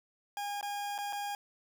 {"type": "tone with dropouts", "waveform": "40% pulse", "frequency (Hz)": 815, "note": "G#5", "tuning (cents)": -33, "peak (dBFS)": -34, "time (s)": [0.37, 1.35], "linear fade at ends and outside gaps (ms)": 1, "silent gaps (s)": [[0.611, 0.628], [0.98, 0.986], [1.126, 1.13]], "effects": []}